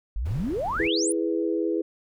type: exponential sweep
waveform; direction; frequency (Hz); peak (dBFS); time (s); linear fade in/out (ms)
sine; up; 43.95 to 10280; -25; 0.16-1.12; 0
type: noise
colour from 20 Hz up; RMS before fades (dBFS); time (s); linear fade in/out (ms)
brown; -36; 0.25-0.88; 10
type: chord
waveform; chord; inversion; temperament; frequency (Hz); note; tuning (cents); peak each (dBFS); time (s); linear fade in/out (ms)
sine; E major; none; equal; 329.6 / 415.3 / 493.9; E4 / G#4 / B4; 0 / 0 / 0; -25 / -28 / -30; 0.79-1.82; 10
effects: none